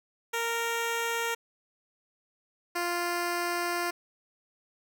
10% pulse tone pair in turn, 463.7 / 348.4 Hz, A#4 / F4, -9 / -4 cents, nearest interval perfect fourth, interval 495 cents, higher first, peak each -20 dBFS, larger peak neither, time 0.33-1.35 / 2.75-3.91 s, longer second, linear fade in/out 10 ms, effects none

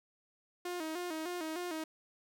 sawtooth tone with vibrato, 335.2 Hz, E4, 29 cents sharp, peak -33 dBFS, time 0.65-1.84 s, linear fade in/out 5 ms, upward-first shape square, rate 3.3 Hz, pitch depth 100 cents each way, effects none

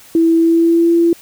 sine tone with pitch glide, 329.6 to 337.9 Hz, E4 to E4, 0 to +43 cents, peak -8 dBFS, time 0.15-1.13 s, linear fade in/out 2 ms, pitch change +43 cents, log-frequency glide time 0.37-0.93 s, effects white hiss -42 dBFS RMS until 1.21 s

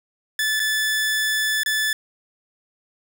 sawtooth tone with dropouts, 1740 Hz, A6, 20 cents flat, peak -16 dBFS, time 0.39-1.93 s, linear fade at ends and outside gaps 2 ms, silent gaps 0.596-0.6 / 1.634-1.66 s, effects none

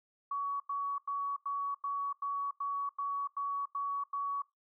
sine tone bursts, 1126 Hz, C#6, 27 cents sharp, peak -32 dBFS, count 11, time 0.31-4.42 s, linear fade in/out 5 ms, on 290 ms, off 92 ms, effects noise-tail reverb RT60 0.2 s tail -20 dB re dry

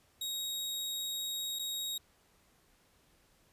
sawtooth tone with dropouts, 3779 Hz, A#7, 23 cents sharp, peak -32 dBFS, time 0.21-1.98 s, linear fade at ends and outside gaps 5 ms, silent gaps 1.589-1.593 s, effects pink hiss -68 dBFS RMS until 3.52 s + resampled to 32000 Hz

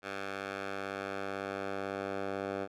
10% pulse tone with band-pass filter sweep, 98 Hz, G2, in tune, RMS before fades -38 dBFS, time 0.02-2.68 s, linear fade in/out 50 ms, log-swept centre 1600 to 720 Hz, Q 0.81, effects none

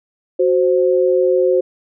sine tone pair together, 370 / 523.3 Hz, F#4 / C5, 0 / 0 cents, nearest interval tritone, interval 600 cents, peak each -14 dBFS, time 0.39-1.61 s, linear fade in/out 10 ms, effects none

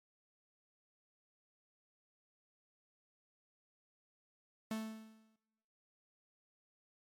45% pulse tone with exponential decay, 220 Hz, A3, in tune, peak -35 dBFS, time 4.71-5.36 s, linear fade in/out 2 ms, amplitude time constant 140 ms, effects noise-tail reverb RT60 1.0 s tail -21 dB re dry + MP3 64 kbps

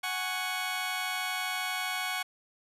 15% pulse chord, F# suspended second, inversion none, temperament just, 740 / 832.5 / 1110 Hz, F#5 / G#5 / C#6, 0 / +4 / +2 cents, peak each -28 / -33 / -30 dBFS, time 0.03-2.23 s, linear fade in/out 10 ms, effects resampled to 32000 Hz

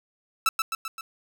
sawtooth tone with echo, 1318.5 Hz, E6, in tune, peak -15 dBFS, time 0.46-0.49 s, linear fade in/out 2 ms, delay 130 ms, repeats 4, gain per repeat -4 dB, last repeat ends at 1.01 s, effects none

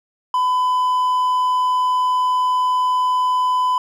triangle tone, 1005 Hz, B5, 30 cents sharp, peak -13 dBFS, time 0.34-3.78 s, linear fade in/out 2 ms, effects none

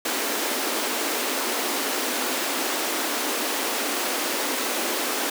pink high-pass noise, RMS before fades -26 dBFS, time 0.05-5.3 s, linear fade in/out 5 ms, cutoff 250 Hz, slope 48 dB/octave, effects none

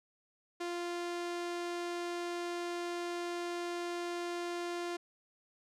sawtooth tone, 347.9 Hz, F4, 7 cents flat, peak -32 dBFS, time 0.6-4.97 s, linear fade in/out 10 ms, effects low-pass 8000 Hz 12 dB/octave

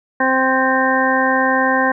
harmonic tone, 261.6 Hz, C4, in tune, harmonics 1 / 2 / 3 / 4 / 6 / 7, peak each -20 / -20 / -20 / -20 / -20 / -20 dBFS, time 0.2-1.92 s, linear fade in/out 5 ms, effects none

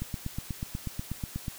click train, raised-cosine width 5 ms, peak -20 dBFS, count 13, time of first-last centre 0.02-1.482 s, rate 8.21 Hz, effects white hiss -46 dBFS RMS until 1.58 s

